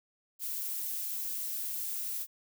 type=noise; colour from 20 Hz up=violet; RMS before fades=-36 dBFS; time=0.39-2.27 s; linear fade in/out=50 ms; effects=none